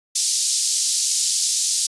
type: band-pass noise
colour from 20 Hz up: pink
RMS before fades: -21 dBFS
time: 0.15-1.87 s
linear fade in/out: 10 ms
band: 4800 to 9600 Hz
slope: 24 dB/octave
effects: resampled to 24000 Hz